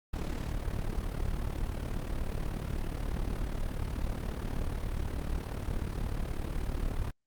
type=noise with amplitude modulation; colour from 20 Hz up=brown; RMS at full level=-30 dBFS; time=0.13-7.11 s; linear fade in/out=10 ms; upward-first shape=sine; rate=36.6 Hz; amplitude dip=70%; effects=Opus 48 kbps